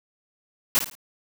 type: noise with echo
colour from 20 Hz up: white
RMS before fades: -20 dBFS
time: 0.75-0.79 s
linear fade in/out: 0 ms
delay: 54 ms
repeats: 3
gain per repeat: -9 dB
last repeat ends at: 0.952 s
effects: none